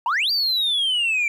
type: exponential two-way sweep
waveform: sine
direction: up then down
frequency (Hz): 879 to 4746 to 2318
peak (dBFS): -16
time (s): 0.06-1.28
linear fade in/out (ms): 2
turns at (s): 0.31
effects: tanh soft clip ceiling -17 dBFS + 9-bit